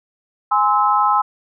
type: chord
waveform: sine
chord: Ab augmented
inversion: none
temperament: just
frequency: 830.6 / 1038.3 / 1297.8 Hz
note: Ab5 / C6 / E6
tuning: 0 / -14 / -27 cents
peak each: -17 dBFS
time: 0.51-1.22 s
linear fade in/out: 10 ms
effects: none